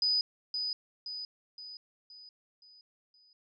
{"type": "tone with echo", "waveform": "sine", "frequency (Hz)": 4978, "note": "D#8", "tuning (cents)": 0, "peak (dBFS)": -25, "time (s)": [0.02, 0.21], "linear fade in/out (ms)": 2, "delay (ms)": 520, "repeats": 6, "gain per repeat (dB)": -6, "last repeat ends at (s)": 3.33, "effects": []}